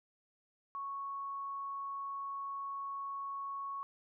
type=tone; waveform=sine; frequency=1107 Hz; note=C#6; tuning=3 cents flat; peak=-38 dBFS; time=0.75-3.83 s; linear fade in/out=0 ms; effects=none